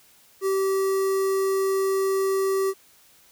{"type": "tone with notch filter", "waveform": "square", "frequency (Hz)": 386.5, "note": "G4", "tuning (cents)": -24, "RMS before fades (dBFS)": -23, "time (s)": [0.41, 2.74], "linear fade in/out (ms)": 50, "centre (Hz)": 3100, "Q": 0.65, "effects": ["white hiss -56 dBFS RMS until 3.31 s"]}